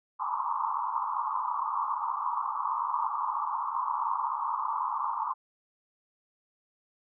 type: band-pass noise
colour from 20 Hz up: pink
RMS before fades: -31 dBFS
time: 0.19-5.34 s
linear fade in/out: 20 ms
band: 880 to 1200 Hz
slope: 96 dB/octave
effects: none